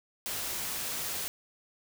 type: noise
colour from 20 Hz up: white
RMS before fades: -35 dBFS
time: 0.26-1.28 s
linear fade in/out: 0 ms
effects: none